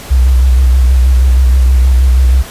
sine tone with vibrato, 63.8 Hz, C2, 43 cents flat, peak -4 dBFS, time 0.1-2.43 s, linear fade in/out 20 ms, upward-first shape square, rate 6.3 Hz, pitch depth 43 cents each way, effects pink hiss -29 dBFS RMS until 2.5 s + resampled to 32000 Hz

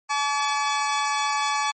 sawtooth tone pair together, 857 / 1144 Hz, A5 / D6, -46 / -46 cents, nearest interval perfect fourth, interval 500 cents, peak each -21 dBFS, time 0.09-1.72 s, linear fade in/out 20 ms, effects MP3 32 kbps

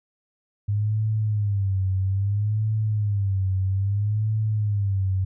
sine tone with vibrato, 101.5 Hz, G#2, 39 cents flat, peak -20 dBFS, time 0.68-5.25 s, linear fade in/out 10 ms, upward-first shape sine, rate 0.61 Hz, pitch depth 120 cents each way, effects none

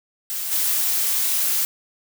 blue noise with level steps, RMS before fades -27 / -21 dBFS, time 0.3-1.65 s, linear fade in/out 0 ms, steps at 0.51 s, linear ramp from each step 10 ms, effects none

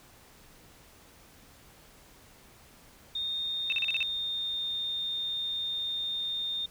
sine tone with pitch glide, 3669 to 3642 Hz, A#7 to A#7, -28 to -41 cents, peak -30 dBFS, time 3.15-6.66 s, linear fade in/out 5 ms, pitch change -13 cents, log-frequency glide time 3.38-4.65 s
sine tone bursts, 2637 Hz, E7, in tune, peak -26 dBFS, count 6, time 3.7-4.028 s, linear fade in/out 0 ms, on 23 ms, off 38 ms
effects pink hiss -56 dBFS RMS until 6.7 s

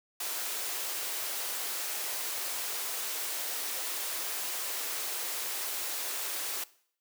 white high-pass noise, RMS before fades -35 dBFS, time 0.2-6.64 s, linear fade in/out 5 ms, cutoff 340 Hz, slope 24 dB/octave, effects noise-tail reverb RT60 0.6 s tail -20 dB re dry

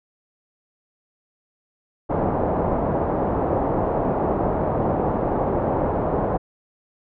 white low-pass noise, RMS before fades -22 dBFS, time 2.09-6.38 s, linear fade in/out 20 ms, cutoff 820 Hz, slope 24 dB/octave, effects none

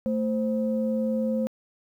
sine tone pair together, 222.5 / 523.3 Hz, A3 / C5, +20 / 0 cents, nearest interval octave + minor third, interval 1480 cents, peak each -24 / -27 dBFS, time 0.06-1.47 s, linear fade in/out 0 ms, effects tanh soft clip ceiling -15 dBFS + 10-bit

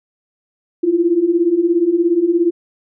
sine beating tone pair, 329.6 / 346.6 Hz, E4 / F4, 0 / -13 cents, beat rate 17 Hz, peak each -17 / -13 dBFS, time 0.83-2.51 s, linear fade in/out 10 ms, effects none

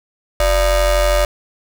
45% pulse ring-modulated tone, 318.2 Hz, D#4, 39 cents sharp, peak -9 dBFS, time 0.4-1.25 s, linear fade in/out 2 ms, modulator 272 Hz, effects none

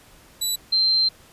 20% pulse / sine tone pair in turn, 3951 / 4134 Hz, B7 / C8, 0 / -22 cents, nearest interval minor second, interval 78 cents, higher second, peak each -16 dBFS, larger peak neither, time 0.41-0.56 / 0.72-1.09 s, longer second, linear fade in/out 10 ms, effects pink hiss -51 dBFS RMS until 1.32 s + resampled to 32000 Hz

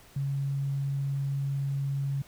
sine tone, 138.59 Hz, C#3, in tune, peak -27 dBFS, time 0.16-2.22 s, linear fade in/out 5 ms, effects pink hiss -55 dBFS RMS until 2.27 s

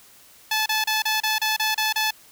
10% pulse tone bursts, 867 Hz, A5, 26 cents flat, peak -12 dBFS, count 9, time 0.51-2.108 s, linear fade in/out 5 ms, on 150 ms, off 31 ms, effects white hiss -51 dBFS RMS until 2.31 s

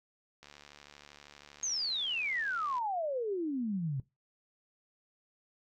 click train, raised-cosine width 0.2 ms, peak -34 dBFS, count 172, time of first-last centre 0.43-2.782 s, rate 72.7 Hz
sine exponential sweep, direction down, 6570 to 128.2 Hz, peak -31 dBFS, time 1.63-4 s, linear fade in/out 2 ms
effects noise-tail reverb RT60 0.2 s tail -18 dB re dry

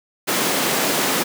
pink high-pass noise, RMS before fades -20 dBFS, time 0.27-1.24 s, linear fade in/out 20 ms, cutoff 190 Hz, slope 24 dB/octave, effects none

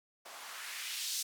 blue noise with band-pass filter sweep, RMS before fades -41 dBFS, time 0.25-1.23 s, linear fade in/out 10 ms, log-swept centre 660 to 5400 Hz, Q 1.3, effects none

